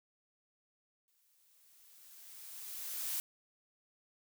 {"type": "noise with exponential growth", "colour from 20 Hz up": "blue", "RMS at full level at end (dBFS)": -36, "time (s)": [1.08, 3.2], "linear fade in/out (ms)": 0, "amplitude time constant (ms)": 460, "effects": []}